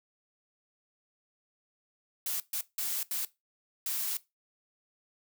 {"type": "noise bursts at uneven times", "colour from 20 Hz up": "blue", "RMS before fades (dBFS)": -33, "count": 5, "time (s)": [[2.26, 2.4], [2.53, 2.61], [2.78, 3.03], [3.11, 3.25], [3.86, 4.17]], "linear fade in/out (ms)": 2, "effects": ["noise-tail reverb RT60 0.2 s tail -18 dB re dry"]}